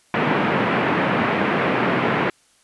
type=band-pass noise; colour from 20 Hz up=pink; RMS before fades=-20 dBFS; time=0.14-2.3 s; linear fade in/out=2 ms; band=150 to 2400 Hz; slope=24 dB/octave; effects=white hiss -58 dBFS RMS until 2.63 s + resampled to 24000 Hz